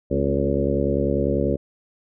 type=harmonic tone with a mistuned harmonic; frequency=70.1 Hz; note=C#2; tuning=20 cents sharp; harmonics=1 / 2 / 3 / 4 / 5 / 6 / 7 / 8; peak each=-27 / -27 / -27 / -27 / -27 / -27 / -27 / -27 dBFS; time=0.1-1.57 s; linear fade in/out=20 ms; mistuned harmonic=4; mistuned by=-43 cents; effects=none

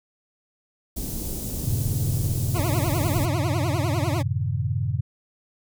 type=band-stop noise; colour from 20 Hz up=pink; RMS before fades=-30 dBFS; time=0.96-3.26 s; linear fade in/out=10 ms; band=320 to 7800 Hz; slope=12 dB/octave
type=chord; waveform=sine; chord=F# diminished seventh; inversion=none; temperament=equal with one note detuned; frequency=92.5 / 110 / 130.81 / 152.45 Hz; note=F#2 / A2 / C3 / Eb3; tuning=0 / 0 / 0 / -35 cents; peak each=-27 / -27 / -27 / -32 dBFS; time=1.63-5.01 s; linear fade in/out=10 ms
type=tone with vibrato; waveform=20% pulse; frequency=316.7 Hz; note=D#4; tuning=31 cents sharp; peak=-21 dBFS; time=2.54-4.23 s; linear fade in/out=20 ms; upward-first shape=triangle; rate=10 Hz; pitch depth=280 cents each way
effects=none

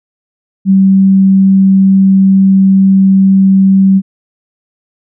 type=tone; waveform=sine; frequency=192.7 Hz; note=G3; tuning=29 cents flat; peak=-3 dBFS; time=0.65-4.02 s; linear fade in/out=50 ms; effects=none

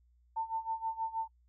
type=tone with tremolo; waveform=sine; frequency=897 Hz; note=A5; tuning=33 cents sharp; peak=-30 dBFS; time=0.36-1.28 s; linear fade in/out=10 ms; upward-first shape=sine; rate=6.3 Hz; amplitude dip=85%; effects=noise-tail reverb RT60 0.1 s tail -26 dB re dry + added 60 Hz sine -64 dBFS peak until 1.48 s

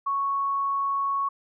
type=tone; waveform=sine; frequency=1108 Hz; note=C#6; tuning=1 cent flat; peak=-23 dBFS; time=0.06-1.29 s; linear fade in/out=10 ms; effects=none

